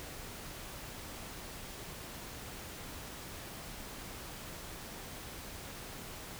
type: silence
effects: pink hiss -46 dBFS RMS until 6.39 s